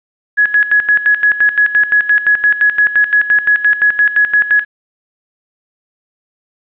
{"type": "tone with tremolo", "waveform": "sine", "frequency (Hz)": 1681, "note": "G#6", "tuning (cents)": 20, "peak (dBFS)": -6, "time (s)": [0.37, 4.65], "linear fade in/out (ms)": 20, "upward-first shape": "square", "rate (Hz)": 5.8, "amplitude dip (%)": 75, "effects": ["resampled to 8000 Hz", "8-bit"]}